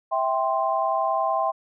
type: chord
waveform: sine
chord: C major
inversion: first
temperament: just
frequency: 654.1 / 784.9 / 1046.5 Hz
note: E5 / G5 / C6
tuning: -14 / +2 / 0 cents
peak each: -25 dBFS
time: 0.11-1.52 s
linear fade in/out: 20 ms
effects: none